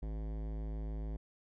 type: tone with hard clipping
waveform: sine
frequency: 53.5 Hz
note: A1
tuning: 48 cents flat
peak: -39 dBFS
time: 0.02-1.17 s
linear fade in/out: 10 ms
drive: 18 dB
effects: none